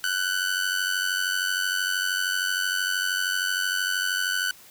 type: tone with amplitude modulation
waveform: sawtooth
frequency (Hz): 1500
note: F#6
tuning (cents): +23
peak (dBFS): -17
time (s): 0.04-4.51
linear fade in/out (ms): 0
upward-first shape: sine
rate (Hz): 93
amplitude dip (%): 70
effects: white hiss -50 dBFS RMS until 4.7 s